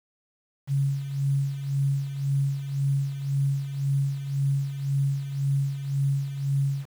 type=tone with tremolo; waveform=sine; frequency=138.59 Hz; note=C#3; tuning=in tune; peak=-20 dBFS; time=0.67-6.86 s; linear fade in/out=50 ms; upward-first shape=sine; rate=1.9 Hz; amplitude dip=70%; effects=8-bit